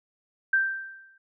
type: tone with exponential decay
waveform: sine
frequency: 1568 Hz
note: G6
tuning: in tune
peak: -17 dBFS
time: 0.53-1.18 s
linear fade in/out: 5 ms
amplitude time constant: 140 ms
effects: none